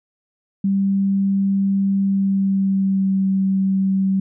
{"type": "tone with pitch glide", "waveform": "sine", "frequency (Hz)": [196, 192.41], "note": ["G3", "G3"], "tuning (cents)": [0, -32], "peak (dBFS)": -15, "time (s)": [0.64, 4.2], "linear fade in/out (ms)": 5, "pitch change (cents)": -32, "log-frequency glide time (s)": [2.02, 3.21], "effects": []}